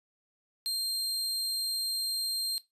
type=tone; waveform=40% pulse; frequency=4186 Hz; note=C8; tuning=in tune; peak=-28 dBFS; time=0.66-2.58 s; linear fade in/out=0 ms; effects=noise-tail reverb RT60 0.2 s tail -17 dB re dry + resampled to 32000 Hz